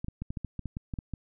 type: clicks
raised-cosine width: 5 ms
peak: -22 dBFS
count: 12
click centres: 0.045 / 0.084 / 0.22 / 0.305 / 0.372 / 0.447 / 0.593 / 0.657 / 0.769 / 0.938 / 0.988 / 1.137 s
effects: none